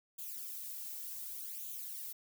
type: noise with flanger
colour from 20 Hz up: violet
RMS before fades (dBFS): -44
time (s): 0.18-2.13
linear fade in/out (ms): 10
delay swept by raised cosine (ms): 0.28 to 2.28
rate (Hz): 0.67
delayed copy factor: +0.7
effects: none